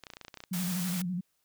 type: clicks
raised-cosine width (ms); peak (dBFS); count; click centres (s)
0.2; -26; 12; 0.037 / 0.068 / 0.102 / 0.136 / 0.169 / 0.213 / 0.249 / 0.282 / 0.342 / 0.373 / 0.404 / 0.438
type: tone with vibrato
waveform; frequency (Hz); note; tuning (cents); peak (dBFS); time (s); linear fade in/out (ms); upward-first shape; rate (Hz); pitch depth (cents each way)
sine; 179.6; F3; +49; -30; 0.51-1.21; 10; square; 12; 60
type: high-pass noise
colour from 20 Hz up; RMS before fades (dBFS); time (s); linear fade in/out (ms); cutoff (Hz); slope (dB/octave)
white; -38; 0.53-1.02; 5; 480; 24
effects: white hiss -75 dBFS RMS until 1.44 s